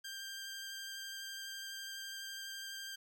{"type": "tone with vibrato", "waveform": "15% pulse", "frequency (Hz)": 1586, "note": "G6", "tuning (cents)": 20, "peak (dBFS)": -37, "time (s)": [0.04, 2.96], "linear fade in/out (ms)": 10, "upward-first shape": "square", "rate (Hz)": 12, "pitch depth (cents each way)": 8, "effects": []}